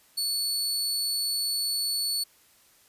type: tone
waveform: sawtooth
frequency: 4435 Hz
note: C#8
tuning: in tune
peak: -23 dBFS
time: 0.17-2.24 s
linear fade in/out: 10 ms
effects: white hiss -60 dBFS RMS until 2.88 s + resampled to 32000 Hz